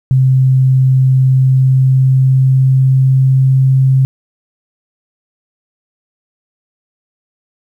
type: tone with pitch glide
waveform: sine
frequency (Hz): 131 to 132.6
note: C3 to C3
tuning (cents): +2 to +23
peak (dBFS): -6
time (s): 0.11-4.05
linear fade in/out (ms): 0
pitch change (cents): +21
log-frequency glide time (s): 1.19-3.72
effects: 8-bit